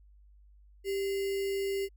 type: tone with sample-and-hold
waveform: sine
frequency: 393 Hz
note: G4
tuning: 4 cents sharp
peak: -29 dBFS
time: 0.84-1.89 s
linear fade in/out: 50 ms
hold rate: 2450 Hz
effects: added 50 Hz sine -55 dBFS peak until 1.96 s